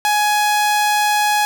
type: tone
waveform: sawtooth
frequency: 837 Hz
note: G#5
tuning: 13 cents sharp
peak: -10 dBFS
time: 0.05-1.45 s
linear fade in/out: 0 ms
effects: 8-bit